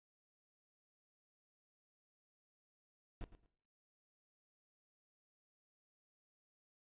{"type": "noise with echo", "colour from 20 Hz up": "brown", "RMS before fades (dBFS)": -43, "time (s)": [3.21, 3.24], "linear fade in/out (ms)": 0, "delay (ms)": 110, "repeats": 2, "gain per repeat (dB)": -14, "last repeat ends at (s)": 3.46, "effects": ["noise-tail reverb RT60 0.6 s tail -18 dB re dry", "resampled to 8000 Hz"]}